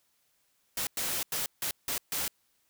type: noise bursts at uneven times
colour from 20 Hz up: white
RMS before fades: -32 dBFS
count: 6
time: 0.77-0.87 / 0.97-1.23 / 1.32-1.46 / 1.62-1.71 / 1.88-1.98 / 2.12-2.28 s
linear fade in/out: 2 ms
effects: white hiss -72 dBFS RMS until 2.69 s